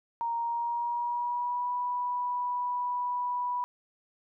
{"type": "tone with pitch glide", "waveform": "sine", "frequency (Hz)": [932.3, 982], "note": ["A#5", "B5"], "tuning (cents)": [0, -10], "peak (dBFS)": -28, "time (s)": [0.21, 3.64], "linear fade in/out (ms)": 0, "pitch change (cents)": 90, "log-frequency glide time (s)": [0.36, 1.72], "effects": []}